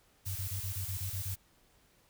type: noise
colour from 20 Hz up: blue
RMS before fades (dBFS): -41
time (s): 0.25-1.36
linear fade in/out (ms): 20
type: tone bursts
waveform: sine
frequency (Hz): 95.6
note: G2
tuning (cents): -43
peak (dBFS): -35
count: 9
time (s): 0.26-1.348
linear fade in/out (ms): 10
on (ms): 96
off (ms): 28
effects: pink hiss -67 dBFS RMS until 2.09 s